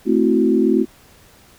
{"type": "chord", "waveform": "sine", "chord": "F# half-diminished seventh", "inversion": "first", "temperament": "equal", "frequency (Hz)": [220, 261.6, 329.6, 370], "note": ["A3", "C4", "E4", "F#4"], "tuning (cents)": [0, 0, 0, 0], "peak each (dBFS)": -18, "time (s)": [0.05, 0.86], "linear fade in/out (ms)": 50, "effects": ["pink hiss -49 dBFS RMS until 1.58 s"]}